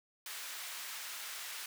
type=high-pass noise; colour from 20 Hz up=pink; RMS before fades=-44 dBFS; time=0.26-1.66 s; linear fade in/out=2 ms; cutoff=1500 Hz; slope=12 dB/octave; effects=none